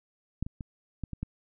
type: clicks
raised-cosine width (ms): 5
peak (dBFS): -17 / -25 / -25 / -21 / -24 / -20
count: 6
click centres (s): 0.426 / 0.465 / 0.608 / 1.037 / 1.133 / 1.23
effects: none